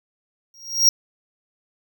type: tone with exponential growth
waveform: square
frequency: 5620 Hz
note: F8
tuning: 10 cents sharp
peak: -9 dBFS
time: 0.54-0.89 s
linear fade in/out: 1 ms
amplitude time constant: 74 ms
effects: none